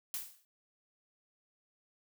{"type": "noise with exponential decay", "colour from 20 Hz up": "blue", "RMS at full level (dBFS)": -35, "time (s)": [0.14, 0.45], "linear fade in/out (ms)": 1, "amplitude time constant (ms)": 67, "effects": []}